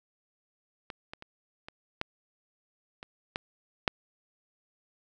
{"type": "clicks", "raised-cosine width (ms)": 0.3, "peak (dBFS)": [-22, -24, -28, -26, -14, -25, -15, -7], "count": 8, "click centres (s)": [0.902, 1.135, 1.224, 1.685, 2.014, 3.029, 3.359, 3.878], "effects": []}